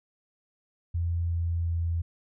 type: tone with pitch steps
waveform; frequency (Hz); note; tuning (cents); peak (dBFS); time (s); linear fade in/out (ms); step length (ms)
sine; 85.1 / 84.61 / 84.12; F2 / E2 / E2; -44 / +46 / +36; -25; 0.94-2.02; 10; 360
effects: none